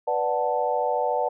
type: chord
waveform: sine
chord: B minor seventh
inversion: none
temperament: equal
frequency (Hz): 493.9 / 587.3 / 740 / 880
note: B4 / D5 / F#5 / A5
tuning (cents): 0 / 0 / 0 / 0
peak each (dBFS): -27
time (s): 0.07-1.29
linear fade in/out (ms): 10
effects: none